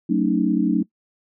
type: chord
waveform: sine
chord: D# half-diminished seventh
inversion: first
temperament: just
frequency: 186.68 / 224 / 280 / 311.1 Hz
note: F#3 / A3 / C#4 / D#4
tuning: +16 / +31 / +18 / 0 cents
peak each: -22 dBFS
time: 0.09-0.83 s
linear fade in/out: 10 ms
effects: noise-tail reverb RT60 0.1 s tail -20 dB re dry